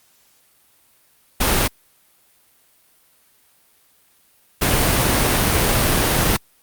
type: noise bursts at uneven times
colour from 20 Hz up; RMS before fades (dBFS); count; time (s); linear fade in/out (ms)
pink; -17; 2; 1.4-1.68 / 4.61-6.37; 10
effects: white hiss -57 dBFS RMS until 6.62 s + Opus 48 kbps